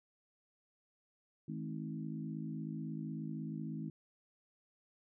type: harmonic tone with a mistuned harmonic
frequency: 52.9 Hz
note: G#1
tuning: 33 cents sharp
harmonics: 3 / 4 / 5 / 6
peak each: -42 / -44 / -46 / -48 dBFS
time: 1.48-3.9 s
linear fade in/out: 5 ms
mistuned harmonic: 4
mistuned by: +27 cents
effects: none